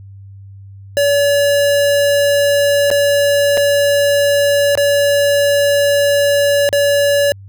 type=tone with dropouts; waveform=square; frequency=570 Hz; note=C#5; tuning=48 cents sharp; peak=-11 dBFS; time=0.97-7.32 s; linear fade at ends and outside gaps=0 ms; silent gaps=2.903-2.913 / 3.572-3.576 / 4.753-4.775 / 6.69-6.728 s; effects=added 98 Hz sine -33 dBFS peak until 7.48 s